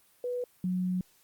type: tone pair in turn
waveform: sine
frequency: 492.3 / 182.71 Hz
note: B4 / F#3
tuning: -6 / -22 cents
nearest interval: octave + perfect fourth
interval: 1716 cents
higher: first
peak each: -30 / -27 dBFS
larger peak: second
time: 0.24-0.44 / 0.64-1.01 s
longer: second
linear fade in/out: 2 ms
effects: white hiss -64 dBFS RMS until 1.23 s + Opus 32 kbps